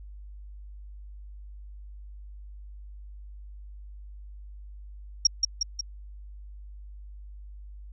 sine tone with echo, 5588 Hz, F8, in tune, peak -14 dBFS, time 5.25-5.27 s, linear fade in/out 5 ms, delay 180 ms, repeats 3, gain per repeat -4 dB, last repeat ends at 5.81 s, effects added 50 Hz sine -41 dBFS peak until 7.92 s

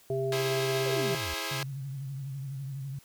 harmonic tone, 132.8 Hz, C3, 26 cents sharp, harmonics 1 / 3 / 5, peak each -33 / -29 / -35 dBFS, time 0.1-1.15 s, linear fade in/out 2 ms
5% pulse chord, E augmented, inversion none, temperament equal with one note detuned, 329.6 / 415.3 / 533 Hz, E4 / G#4 / B#4, 0 / 0 / +32 cents, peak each -25 dBFS, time 0.32-1.63 s, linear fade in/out 2 ms
triangle exponential sweep, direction down, 587.3 to 65.5 Hz, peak -34 dBFS, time 0.85-1.34 s, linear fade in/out 5 ms
sine tone with vibrato, 136.2 Hz, C#3, 30 cents flat, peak -34 dBFS, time 1.51-2.99 s, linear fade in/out 5 ms, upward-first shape triangle, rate 12 Hz, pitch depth 84 cents each way
effects white hiss -59 dBFS RMS until 3.04 s

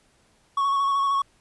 triangle tone with vibrato, 1108.7 Hz, C#6, in tune, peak -18 dBFS, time 0.57-1.22 s, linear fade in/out 5 ms, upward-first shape square, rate 13 Hz, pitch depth 19 cents each way, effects pink hiss -62 dBFS RMS until 1.4 s + resampled to 24000 Hz

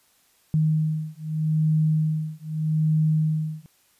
sine beating tone pair, 155.56 / 156.37 Hz, D#3 / D#3, 0 / +9 cents, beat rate 0.81 Hz, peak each -23 dBFS, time 0.54-3.66 s, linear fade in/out 0 ms, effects white hiss -62 dBFS RMS until 3.99 s + resampled to 32000 Hz

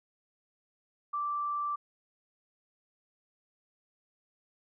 sine tone, 1171 Hz, D6, 5 cents flat, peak -30 dBFS, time 1.13-1.76 s, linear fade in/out 10 ms, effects none

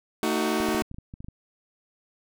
sawtooth chord, D# diminished, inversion second, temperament just, 224 / 311.1 / 373.4 Hz, A3 / D#4 / F#4, +31 / 0 / +16 cents, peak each -24 dBFS, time 0.23-0.82 s, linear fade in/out 0 ms
clicks, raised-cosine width 5 ms, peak -27 dBFS, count 11, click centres 0.603 / 0.687 / 0.747 / 0.82 / 0.914 / 0.944 / 0.985 / 1.139 / 1.205 / 1.245 / 1.285 s
effects none

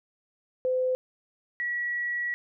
sine tone pair in turn, 511 / 1929.3 Hz, C5 / B6, -41 / -41 cents, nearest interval octave + major seventh, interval 2300 cents, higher second, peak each -23 / -27 dBFS, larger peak first, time 0.65-0.95 / 1.6-2.34 s, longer second, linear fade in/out 0 ms, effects none

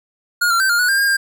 square tone with pitch steps, 1431 / 1370 / 1553 / 1409 / 1470 / 1597 / 1618 / 1601 Hz, F6 / F6 / G6 / F6 / F#6 / G6 / G#6 / G6, +42 / -34 / -17 / +15 / -12 / +32 / -46 / +36 cents, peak -14 dBFS, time 0.41-1.17 s, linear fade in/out 10 ms, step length 95 ms, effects none

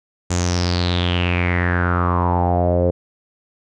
sawtooth tone with low-pass filter sweep, 88.3 Hz, F2, 20 cents sharp, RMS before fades -18 dBFS, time 0.3-2.91 s, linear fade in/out 10 ms, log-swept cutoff 7200 to 500 Hz, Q 6.6, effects none

